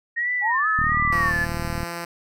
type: tone with vibrato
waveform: sine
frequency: 1852 Hz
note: A#6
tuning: 12 cents flat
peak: -21 dBFS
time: 0.16-1.46 s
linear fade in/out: 20 ms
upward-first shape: sine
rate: 1.4 Hz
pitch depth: 120 cents each way
type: exponential two-way sweep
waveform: sine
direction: up then down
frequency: 795 to 1300 to 1107 Hz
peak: -21 dBFS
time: 0.41-1.33 s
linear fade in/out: 50 ms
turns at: 0.68 s
type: click train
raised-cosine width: 5 ms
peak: -17 dBFS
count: 41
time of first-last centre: 0.79-1.832 s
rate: 38.4 Hz
type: tone with pitch glide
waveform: 5% pulse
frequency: 172.3 to 170.91 Hz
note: F3 to F3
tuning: -23 to -37 cents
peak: -18 dBFS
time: 1.12-2.05 s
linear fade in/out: 5 ms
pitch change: -14 cents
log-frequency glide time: 1.33-1.53 s
effects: none